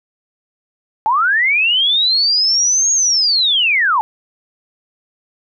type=linear two-way sweep; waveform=sine; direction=up then down; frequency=830.6 to 6650 to 830.6 Hz; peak=-11 dBFS; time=1.06-4.01 s; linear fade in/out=0 ms; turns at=2.92 s; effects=none